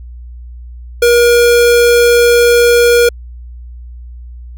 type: tone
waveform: square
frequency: 476.8 Hz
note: A#4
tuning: 39 cents sharp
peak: -6 dBFS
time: 1.02-3.09 s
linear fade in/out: 5 ms
effects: added 60 Hz sine -27 dBFS peak until 4.57 s